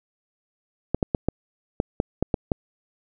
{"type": "clicks", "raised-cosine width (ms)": 2, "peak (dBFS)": -7, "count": 9, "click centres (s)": [0.946, 1.028, 1.148, 1.286, 1.801, 2.001, 2.226, 2.342, 2.518], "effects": []}